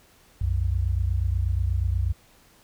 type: tone pair together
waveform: sine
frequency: 63.11 / 91.4 Hz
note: B1 / F#2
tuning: +38 / -21 cents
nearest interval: tritone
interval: 641 cents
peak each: -24 dBFS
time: 0.41-2.13 s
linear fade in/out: 5 ms
effects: pink hiss -57 dBFS RMS until 2.63 s